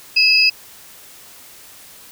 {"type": "tone pair together", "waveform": "sine", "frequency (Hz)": [2606, 4937], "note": ["E7", "D#8"], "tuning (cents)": [-20, -14], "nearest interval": "major seventh", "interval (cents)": 1106, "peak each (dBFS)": -13, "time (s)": [0.16, 0.5], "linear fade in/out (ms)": 10, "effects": ["white hiss -42 dBFS RMS until 2.11 s"]}